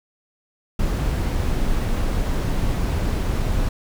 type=noise; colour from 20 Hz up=brown; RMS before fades=-21 dBFS; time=0.79-3.69 s; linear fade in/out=5 ms; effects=none